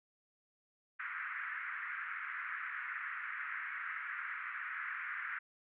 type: band-pass noise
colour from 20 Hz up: pink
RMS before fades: -42 dBFS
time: 0.99-5.39 s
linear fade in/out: 10 ms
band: 1300 to 2100 Hz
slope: 48 dB/octave
effects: none